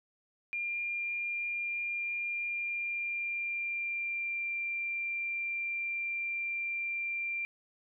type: tone with pitch glide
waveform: sine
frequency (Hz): 2399 to 2371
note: D7 to D7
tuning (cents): +36 to +16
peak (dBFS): -32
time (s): 0.53-7.45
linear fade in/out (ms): 0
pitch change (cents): -20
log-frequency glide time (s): 2.43-4.51
effects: none